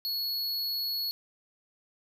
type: tone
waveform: square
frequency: 4362 Hz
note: C#8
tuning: 29 cents flat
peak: -30 dBFS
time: 0.05-1.11 s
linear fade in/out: 0 ms
effects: none